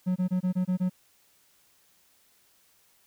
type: tone bursts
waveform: triangle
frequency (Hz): 183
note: F#3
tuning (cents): -19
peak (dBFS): -21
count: 7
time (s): 0.06-0.898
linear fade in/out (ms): 20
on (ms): 100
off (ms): 23
effects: white hiss -64 dBFS RMS until 3.06 s